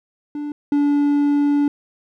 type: tone pair in turn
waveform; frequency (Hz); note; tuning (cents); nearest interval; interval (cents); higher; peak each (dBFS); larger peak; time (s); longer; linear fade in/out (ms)
triangle; 293.7 / 288.5; D4 / D4; 0 / -31; unison; 31; first; -22 / -12; second; 0.35-0.52 / 0.72-1.68; second; 2
effects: none